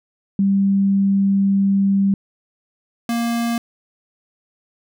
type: tone pair in turn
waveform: sine / square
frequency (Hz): 196.7 / 233.9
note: G3 / A#3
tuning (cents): +6 / +6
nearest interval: minor third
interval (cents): 300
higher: second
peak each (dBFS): -13 / -19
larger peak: first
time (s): 0.39-2.14 / 3.09-3.58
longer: first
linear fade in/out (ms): 2
effects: none